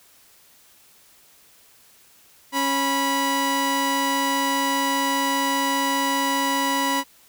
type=tone pair together; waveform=sawtooth; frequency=275 / 980 Hz; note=C#4 / B5; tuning=-14 / -14 cents; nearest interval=octave + minor seventh; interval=2200 cents; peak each=-21 / -18 dBFS; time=2.52-7.04 s; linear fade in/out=50 ms; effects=white hiss -54 dBFS RMS until 7.28 s